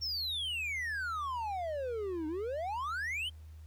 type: exponential two-way sweep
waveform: triangle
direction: down then up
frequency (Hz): 5588 to 301.6 to 3192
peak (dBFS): -32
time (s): 0.01-3.3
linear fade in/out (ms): 20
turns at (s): 2.27
effects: added 78 Hz sine -47 dBFS peak until 3.66 s + pink hiss -68 dBFS RMS until 3.66 s